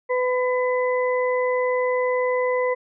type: harmonic tone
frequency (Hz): 502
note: B4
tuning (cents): +28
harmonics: 1 / 2 / 4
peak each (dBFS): -20 / -27 / -29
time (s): 0.09-2.75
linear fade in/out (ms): 20
effects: none